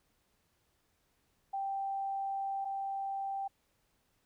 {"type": "tone pair in turn", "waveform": "sine", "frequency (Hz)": [784, 784], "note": ["G5", "G5"], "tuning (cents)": [0, 0], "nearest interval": "unison", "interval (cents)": 0, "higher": "neither", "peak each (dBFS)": [-33, -34], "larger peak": "first", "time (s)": [[1.53, 2.65], [2.65, 3.48]], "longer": "first", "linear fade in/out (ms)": 10, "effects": ["pink hiss -75 dBFS RMS until 4.25 s"]}